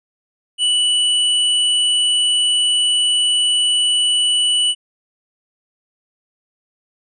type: tone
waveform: square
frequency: 2960 Hz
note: F#7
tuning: in tune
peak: -14 dBFS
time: 0.58-4.75 s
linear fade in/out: 50 ms
effects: resampled to 24000 Hz